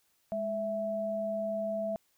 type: tone pair together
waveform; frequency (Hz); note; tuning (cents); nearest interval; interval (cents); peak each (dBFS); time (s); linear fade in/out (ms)
sine; 207.7 / 659.4; G#3 / E5; 0 / 0; octave + minor sixth; 2000; -38 / -31; 0.32-1.96; 0
effects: white hiss -72 dBFS RMS until 2.17 s